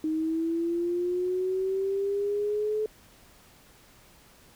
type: linear sweep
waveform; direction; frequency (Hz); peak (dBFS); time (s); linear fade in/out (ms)
sine; up; 311.1 to 432.1; -25; 0.04-2.86; 2
effects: pink hiss -56 dBFS RMS until 4.55 s